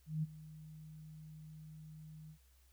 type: tone with ADSR envelope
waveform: sine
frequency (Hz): 155.56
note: D#3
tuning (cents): 0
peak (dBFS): -32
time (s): 0.06-2.38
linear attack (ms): 170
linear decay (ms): 27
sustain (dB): -18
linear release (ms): 78
effects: added 64 Hz sine -65 dBFS peak until 2.72 s + white hiss -73 dBFS RMS until 2.72 s